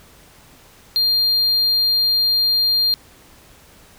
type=tone; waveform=triangle; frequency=4200 Hz; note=C8; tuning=6 cents sharp; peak=-13 dBFS; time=0.96-2.94 s; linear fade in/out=0 ms; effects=pink hiss -48 dBFS RMS until 3.98 s